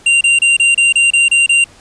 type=tone bursts; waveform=square; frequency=2774 Hz; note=F7; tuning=12 cents flat; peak=-8 dBFS; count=9; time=0.06-1.642 s; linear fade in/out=5 ms; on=150 ms; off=29 ms; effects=pink hiss -43 dBFS RMS until 1.8 s + resampled to 22050 Hz